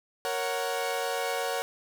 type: chord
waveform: sawtooth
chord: F# major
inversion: first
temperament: equal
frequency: 466.2 / 554.4 / 740 Hz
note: A#4 / C#5 / F#5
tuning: 0 / 0 / 0 cents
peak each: -29 dBFS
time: 0.25-1.62 s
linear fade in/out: 0 ms
effects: none